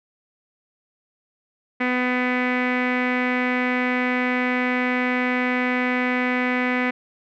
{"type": "tone with low-pass filter", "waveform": "sawtooth", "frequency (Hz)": 250, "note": "B3", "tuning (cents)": 21, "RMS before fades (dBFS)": -22, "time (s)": [1.8, 6.91], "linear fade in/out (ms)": 10, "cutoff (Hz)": 2100, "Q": 5.1, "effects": []}